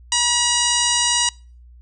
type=harmonic tone; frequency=962 Hz; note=B5; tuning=46 cents flat; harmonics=1 / 2 / 3 / 4 / 5 / 6 / 7 / 8 / 9; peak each=-25 / -27 / -22 / -24 / -25 / -23 / -26 / -27 / -25 dBFS; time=0.12-1.29 s; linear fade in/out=2 ms; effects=noise-tail reverb RT60 0.4 s tail -26 dB re dry + added 60 Hz sine -42 dBFS peak until 1.81 s

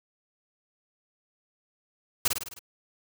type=noise with echo; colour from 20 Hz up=white; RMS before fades=-23 dBFS; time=2.25-2.28 s; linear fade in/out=5 ms; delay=52 ms; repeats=6; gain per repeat=-4 dB; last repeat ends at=2.592 s; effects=none

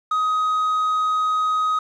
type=tone with quantisation; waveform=triangle; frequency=1258 Hz; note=D#6; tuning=19 cents sharp; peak=-16 dBFS; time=0.11-1.79 s; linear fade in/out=5 ms; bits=7; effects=low-pass 6000 Hz 12 dB/octave

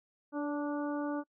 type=harmonic tone with a mistuned harmonic; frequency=292.4 Hz; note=D4; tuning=7 cents flat; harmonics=1 / 2 / 3 / 4 / 5; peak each=-33 / -39 / -43 / -45 / -47 dBFS; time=0.32-1.24 s; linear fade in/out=50 ms; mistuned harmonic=2; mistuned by=-17 cents; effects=noise-tail reverb RT60 0.1 s tail -25 dB re dry

